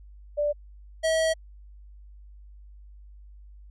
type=tone pair in turn; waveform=sine / square; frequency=588 / 643.2 Hz; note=D5 / E5; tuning=+2 / -43 cents; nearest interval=major second; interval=155 cents; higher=second; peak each=-22 dBFS; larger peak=neither; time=0.37-0.53 / 1.03-1.34 s; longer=second; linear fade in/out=20 ms; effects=added 50 Hz sine -45 dBFS peak until 3.7 s + resampled to 24000 Hz